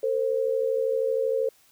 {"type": "tone pair together", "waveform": "sine", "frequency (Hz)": [453.2, 526], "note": ["A#4", "C5"], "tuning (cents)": [-49, 9], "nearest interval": "minor third", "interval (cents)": 258, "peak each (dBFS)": -25, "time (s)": [0.03, 1.49], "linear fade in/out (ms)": 5, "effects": ["white hiss -60 dBFS RMS until 1.71 s"]}